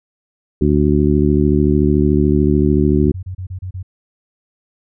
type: harmonic tone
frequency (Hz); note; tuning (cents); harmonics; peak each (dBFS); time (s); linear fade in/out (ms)
73.6; D2; +4; 1 / 2 / 3 / 4 / 5; -17 / -17 / -17 / -17 / -17; 0.61-3.12; 5
type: tone bursts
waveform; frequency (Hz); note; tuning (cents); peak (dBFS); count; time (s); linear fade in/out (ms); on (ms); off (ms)
sine; 92.5; F#2; 0; -23; 7; 3.02-3.829; 10; 89; 31
effects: none